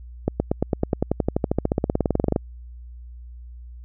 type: accelerating click train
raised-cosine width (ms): 2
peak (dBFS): -6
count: 30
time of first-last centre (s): 0.28-2.362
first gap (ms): 120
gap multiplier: 0.96
effects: added 60 Hz sine -37 dBFS peak until 3.84 s